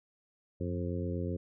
harmonic tone with a mistuned harmonic, 88 Hz, F2, 14 cents sharp, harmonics 1 / 2 / 3 / 4 / 5 / 6, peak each -35 / -38 / -40 / -41 / -42 / -43 dBFS, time 0.6-1.37 s, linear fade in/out 10 ms, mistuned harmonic 1, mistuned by +63 cents, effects none

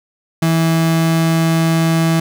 35% pulse tone, 163.6 Hz, E3, 13 cents flat, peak -10 dBFS, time 0.42-2.2 s, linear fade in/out 5 ms, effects none

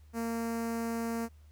sawtooth tone with notch filter, 230 Hz, A#3, 23 cents flat, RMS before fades -34 dBFS, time 0.13-1.29 s, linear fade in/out 50 ms, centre 3400 Hz, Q 0.84, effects added 75 Hz sine -53 dBFS peak until 1.51 s + pink hiss -70 dBFS RMS until 1.51 s

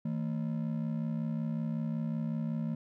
triangle ring-modulated tone, 192.8 Hz, G3, 28 cents flat, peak -26 dBFS, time 0.05-2.75 s, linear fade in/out 5 ms, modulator 32.7 Hz, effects none

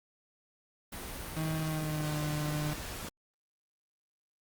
pink noise, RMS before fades -41 dBFS, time 0.92-3.09 s, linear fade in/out 5 ms
35% pulse tone with pitch glide, 158.2 to 150.27 Hz, D#3 to D3, +29 to +40 cents, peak -30 dBFS, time 1.36-2.74 s, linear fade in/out 10 ms, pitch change -89 cents, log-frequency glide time 1.59-2.16 s
effects Opus 32 kbps

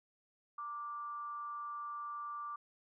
sine tone with frequency modulation, 1174.7 Hz, D6, in tune, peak -40 dBFS, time 0.58-2.56 s, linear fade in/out 5 ms, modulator 250 Hz, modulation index 0.28, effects none

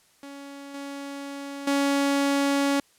sawtooth tone with level steps, 280 Hz, C#4, 18 cents sharp, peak -35 / -30 / -17 dBFS, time 0.23-2.8 s, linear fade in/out 2 ms, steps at 0.74 / 1.67 s, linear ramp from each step 5 ms, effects white hiss -61 dBFS RMS until 2.98 s + low-pass 11000 Hz 12 dB/octave

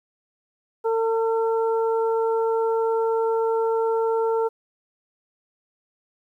harmonic tone, 451.6 Hz, A4, 45 cents sharp, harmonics 1 / 2 / 3, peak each -20 / -27 / -34 dBFS, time 0.84-4.49 s, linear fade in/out 20 ms, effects 10-bit

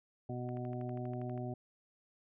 harmonic tone, 123.5 Hz, B2, in tune, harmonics 1 / 2 / 3 / 5 / 6, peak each -40 / -43 / -45 / -47 / -48 dBFS, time 0.29-1.54 s, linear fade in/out 5 ms
click train, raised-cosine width 0.5 ms, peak -40 dBFS, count 12, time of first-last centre 0.49-1.377 s, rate 12.4 Hz
effects none

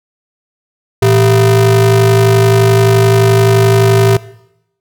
square ring-modulated tone, 139.4 Hz, C#3, 10 cents sharp, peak -4 dBFS, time 1.02-4.17 s, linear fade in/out 5 ms, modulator 253 Hz, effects noise-tail reverb RT60 0.8 s tail -19 dB re dry

